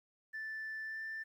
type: tone with pitch glide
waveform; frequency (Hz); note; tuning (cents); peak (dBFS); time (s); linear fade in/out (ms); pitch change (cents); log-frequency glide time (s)
sine; 1760 to 1775.3; A6 to A6; 0 to +15; -38; 0.33-1.24; 20; +15; 0.84-1.01
effects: tanh soft clip ceiling -37 dBFS + 12-bit